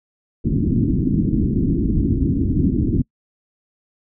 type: low-pass noise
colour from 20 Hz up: white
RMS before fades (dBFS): -18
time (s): 0.44-3.02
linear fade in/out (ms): 5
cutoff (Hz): 320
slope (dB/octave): 48
effects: noise-tail reverb RT60 0.1 s tail -26 dB re dry